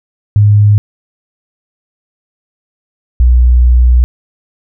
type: tone pair in turn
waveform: sine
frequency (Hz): 103.83 / 61.16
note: G#2 / B1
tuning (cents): 0 / -16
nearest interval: major sixth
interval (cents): 916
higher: first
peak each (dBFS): -3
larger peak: neither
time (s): 0.36-0.78 / 3.2-4.04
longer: second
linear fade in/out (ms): 0
effects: none